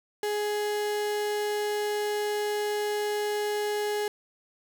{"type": "tone", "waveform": "35% pulse", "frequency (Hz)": 417.3, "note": "G#4", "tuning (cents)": 8, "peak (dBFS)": -25, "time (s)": [0.23, 4.08], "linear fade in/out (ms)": 2, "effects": []}